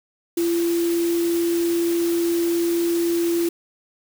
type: tone in noise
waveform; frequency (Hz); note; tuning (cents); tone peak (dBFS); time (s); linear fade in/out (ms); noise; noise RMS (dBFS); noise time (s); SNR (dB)
sine; 340.4; F4; -44; -18; 0.37-3.49; 5; white; -33; 0.37-3.49; +12
effects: none